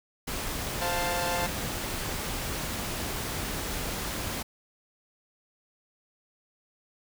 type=noise; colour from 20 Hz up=pink; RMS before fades=-33 dBFS; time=0.27-4.43 s; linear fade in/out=10 ms
type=chord; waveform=sawtooth; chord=F major; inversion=second; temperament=equal; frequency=523.3 / 698.5 / 880 Hz; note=C5 / F5 / A5; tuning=0 / 0 / 0 cents; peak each=-29 dBFS; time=0.81-1.47 s; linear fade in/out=10 ms
effects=none